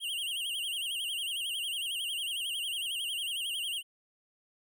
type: tone with vibrato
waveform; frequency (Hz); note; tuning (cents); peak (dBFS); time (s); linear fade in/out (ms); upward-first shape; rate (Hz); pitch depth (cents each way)
square; 3009; F#7; +28; -33; 0-3.83; 50; sine; 11; 150
effects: none